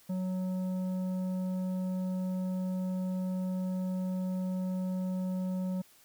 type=tone with tanh clipping; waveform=triangle; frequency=185 Hz; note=F#3; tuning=in tune; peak=-32 dBFS; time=0.09-5.82 s; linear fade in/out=10 ms; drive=13 dB; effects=white hiss -61 dBFS RMS until 6.04 s